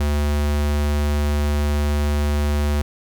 square tone, 73.42 Hz, D2, in tune, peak -18 dBFS, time 0-2.82 s, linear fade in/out 5 ms, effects none

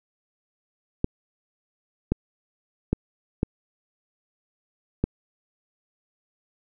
clicks, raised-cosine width 3 ms, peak -8 dBFS, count 5, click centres 1.044 / 2.12 / 2.93 / 3.431 / 5.04 s, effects none

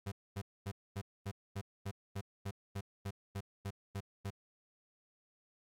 35% pulse tone bursts, 98.9 Hz, G2, 16 cents sharp, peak -36 dBFS, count 15, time 0.06-4.305 s, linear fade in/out 10 ms, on 59 ms, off 240 ms, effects AAC 64 kbps

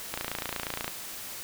click train, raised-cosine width 0.3 ms, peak -15 dBFS, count 22, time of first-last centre 0.14-0.879 s, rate 28.4 Hz, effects white hiss -40 dBFS RMS until 1.43 s

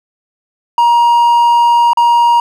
triangle tone with dropouts, 946 Hz, A#5, 25 cents sharp, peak -4 dBFS, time 0.78-2.4 s, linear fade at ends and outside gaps 2 ms, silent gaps 1.933-1.972 s, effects none

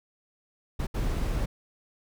brown noise bursts at uneven times, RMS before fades -28 dBFS, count 2, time 0.79-0.87 / 0.94-1.46 s, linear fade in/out 10 ms, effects none

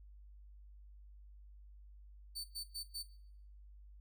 sawtooth tone bursts, 4535 Hz, C#8, 39 cents sharp, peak -38 dBFS, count 4, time 2.35-3.034 s, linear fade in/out 20 ms, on 96 ms, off 100 ms, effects noise-tail reverb RT60 0.7 s tail -19 dB re dry + added 50 Hz sine -54 dBFS peak until 4 s

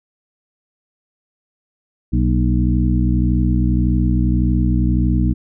harmonic tone with a mistuned harmonic, 61.74 Hz, B1, in tune, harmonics 1 / 2 / 3 / 4 / 5, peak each -16 / -19 / -21 / -22 / -23 dBFS, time 2.12-5.34 s, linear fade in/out 20 ms, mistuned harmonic 4, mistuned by -65 cents, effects none

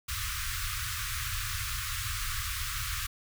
pink band-stop noise, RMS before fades -34 dBFS, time 0.08-3.07 s, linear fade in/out 10 ms, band 120 to 1100 Hz, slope 96 dB/octave, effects none

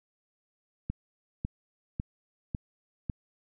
click train, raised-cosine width 5 ms, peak -19 dBFS, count 5, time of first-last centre 0.9-3.098 s, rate 1.82 Hz, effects none

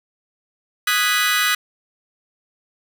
25% pulse chord, G# minor seventh, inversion second, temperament equal, 1244.5 / 1480 / 1661.2 / 1975.5 Hz, D#6 / F#6 / G#6 / B6, 0 / 0 / 0 / 0 cents, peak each -18 / -19 / -20 / -17 dBFS, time 0.87-1.55 s, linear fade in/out 5 ms, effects none

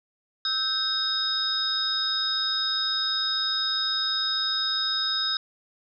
sine tone cluster, 1302 / 1558 / 3747 / 5050 Hz, E6 / G6 / A#7 / D#8, -22 / -11 / +8 / +25 cents, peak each -35 / -34 / -26 / -28 dBFS, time 0.45-5.37 s, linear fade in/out 2 ms, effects none

